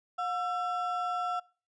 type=ring-modulated tone; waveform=triangle; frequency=1029 Hz; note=C6; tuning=29 cents flat; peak=-25 dBFS; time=0.18-1.4 s; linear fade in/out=10 ms; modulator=311 Hz; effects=noise-tail reverb RT60 0.4 s tail -25 dB re dry + resampled to 22050 Hz